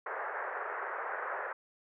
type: band-pass noise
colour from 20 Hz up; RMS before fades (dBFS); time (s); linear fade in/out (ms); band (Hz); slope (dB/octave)
white; -38; 0.06-1.53; 5; 420 to 1800; 48
effects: none